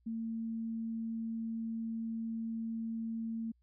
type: tone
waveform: sine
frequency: 226.1 Hz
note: A3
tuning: 47 cents sharp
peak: -35 dBFS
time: 0.06-3.52 s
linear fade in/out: 10 ms
effects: added 60 Hz sine -68 dBFS peak until 3.62 s